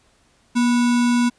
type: tone with sample-and-hold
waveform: sine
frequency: 240 Hz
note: B3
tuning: 49 cents flat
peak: -14 dBFS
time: 0.55-1.3 s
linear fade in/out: 20 ms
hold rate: 1225 Hz
effects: pink hiss -59 dBFS RMS until 1.38 s + resampled to 22050 Hz